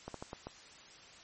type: slowing click train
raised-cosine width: 1 ms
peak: -27 dBFS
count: 5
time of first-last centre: 0.08-0.47 s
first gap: 63 ms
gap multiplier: 1.3
effects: white hiss -55 dBFS RMS until 1.23 s + MP3 32 kbps